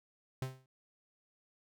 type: tone with exponential decay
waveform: 45% pulse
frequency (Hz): 130.81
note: C3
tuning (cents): 0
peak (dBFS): -33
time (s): 0.42-0.66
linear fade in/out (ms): 2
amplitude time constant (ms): 51
effects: none